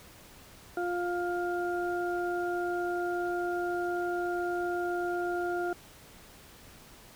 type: harmonic tone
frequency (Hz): 351.9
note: F4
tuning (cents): +13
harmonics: 1 / 2 / 4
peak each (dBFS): -31 / -34 / -37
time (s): 0.77-5.73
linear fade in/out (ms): 2
effects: pink hiss -53 dBFS RMS until 7.15 s